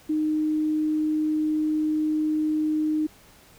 sine tone, 308.1 Hz, D#4, 17 cents flat, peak -21 dBFS, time 0.09-3.07 s, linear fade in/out 10 ms, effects pink hiss -53 dBFS RMS until 3.58 s

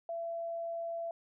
sine tone, 672 Hz, E5, 33 cents sharp, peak -35 dBFS, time 0.09-1.11 s, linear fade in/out 2 ms, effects none

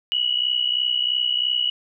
sine tone pair together, 2897 / 2960 Hz, F#7 / F#7, -37 / 0 cents, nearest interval unison, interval 37 cents, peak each -22 dBFS, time 0.12-1.7 s, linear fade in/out 0 ms, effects none

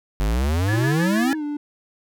square exponential sweep, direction up, 47.11 to 280.4 Hz, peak -19 dBFS, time 0.2-1.33 s, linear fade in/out 0 ms
sine tone with tremolo, 1709 Hz, G#6, 49 cents sharp, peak -26 dBFS, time 0.68-1.35 s, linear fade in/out 10 ms, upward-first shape square, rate 6.3 Hz, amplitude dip 65%
triangle tone with pitch glide, 326.1 to 293.9 Hz, E4 to D4, -19 to +1 cents, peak -22 dBFS, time 0.73-1.57 s, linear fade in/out 5 ms, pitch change -180 cents, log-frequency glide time 1.31-1.44 s
effects none

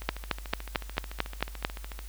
two click trains, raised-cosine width 0.3 ms, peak -23 / -9 dBFS, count 28 / 8, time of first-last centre 0.02-1.991 / 0.09-1.649 s, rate 13.7 / 4.49 Hz, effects added 50 Hz sine -39 dBFS peak until 2.08 s + white hiss -52 dBFS RMS until 2.08 s

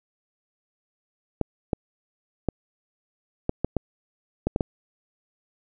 clicks, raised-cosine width 2 ms, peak -9 dBFS, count 9, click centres 1.413 / 1.732 / 2.487 / 3.494 / 3.646 / 3.767 / 4.47 / 4.561 / 4.608 s, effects none

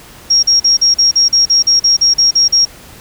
sine tone bursts, 5588 Hz, F8, in tune, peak -6 dBFS, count 14, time 0.3-2.653 s, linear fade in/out 10 ms, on 130 ms, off 41 ms, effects pink hiss -37 dBFS RMS until 3 s

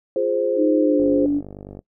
sine chord, F minor, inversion none, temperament equal, 349.2 / 415.3 / 523.3 Hz, F4 / Ab4 / C5, 0 / 0 / 0 cents, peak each -25 / -23 / -20 dBFS, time 0.16-1.26 s, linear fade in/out 2 ms
sine tone with pitch glide, 311.1 to 288.6 Hz, D#4 to D4, 0 to -30 cents, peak -16 dBFS, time 0.56-1.42 s, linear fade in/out 50 ms, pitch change -130 cents, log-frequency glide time 0.79-1.06 s
click train, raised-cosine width 2 ms, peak -23 dBFS, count 40, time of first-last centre 1-1.791 s, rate 49.3 Hz
effects noise-tail reverb RT60 0.1 s tail -21 dB re dry

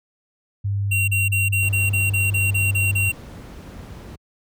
sine tone, 100 Hz, G2, 35 cents sharp, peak -19 dBFS, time 0.64-3.1 s, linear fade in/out 10 ms
square tone bursts, 2747 Hz, F7, 29 cents flat, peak -20 dBFS, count 11, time 0.91-3.12 s, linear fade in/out 10 ms, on 170 ms, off 34 ms
brown noise, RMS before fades -34 dBFS, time 1.62-4.16 s, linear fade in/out 10 ms
effects high-pass 60 Hz 12 dB/octave

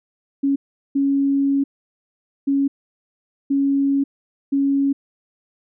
sine tone bursts at uneven times, 277.2 Hz, C#4, in tune, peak -15 dBFS, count 5, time 0.43-0.56 / 0.95-1.64 / 2.47-2.68 / 3.5-4.04 / 4.52-4.93 s, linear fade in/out 10 ms, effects none

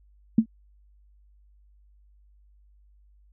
sine tone with exponential decay, 223.4 Hz, A3, 27 cents sharp, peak -10 dBFS, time 0.38-0.46 s, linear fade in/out 5 ms, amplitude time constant 17 ms, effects added 50 Hz sine -55 dBFS peak until 3.32 s

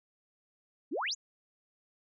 sine exponential sweep, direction up, 232.9 to 7400 Hz, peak -31 dBFS, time 0.91-1.15 s, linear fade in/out 20 ms, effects none

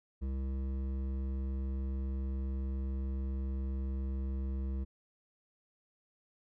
triangle tone with hard clipping, 66.4 Hz, C2, 26 cents sharp, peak -35 dBFS, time 0.21-4.85 s, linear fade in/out 20 ms, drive 15 dB, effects none

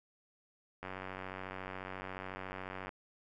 click train, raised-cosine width 0.5 ms, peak -27 dBFS, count 195, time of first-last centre 0.83-2.892 s, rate 94.1 Hz, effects none

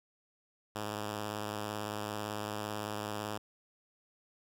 5% pulse tone with vibrato, 105.2 Hz, G#2, 23 cents sharp, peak -25 dBFS, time 0.75-3.38 s, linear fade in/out 10 ms, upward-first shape square, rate 18 Hz, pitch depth 27 cents each way, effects none

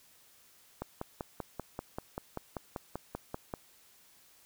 click train, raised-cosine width 1 ms, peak -22 dBFS, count 15, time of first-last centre 0.82-3.538 s, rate 5.15 Hz, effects white hiss -62 dBFS RMS until 4.45 s

